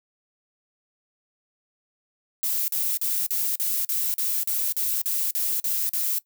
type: noise bursts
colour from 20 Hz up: violet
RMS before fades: -25 dBFS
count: 13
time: 2.43-6.184 s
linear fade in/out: 0 ms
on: 250 ms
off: 42 ms
effects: noise-tail reverb RT60 0.1 s tail -19 dB re dry